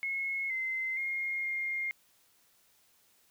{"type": "tone with pitch steps", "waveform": "sine", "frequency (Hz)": [2174, 2068, 2136, 2124], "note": ["C#7", "C7", "C7", "C7"], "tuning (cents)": [-34, -21, 35, 25], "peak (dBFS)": -31, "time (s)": [0.03, 1.91], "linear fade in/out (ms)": 0, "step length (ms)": 470, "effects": ["white hiss -67 dBFS RMS until 3.3 s"]}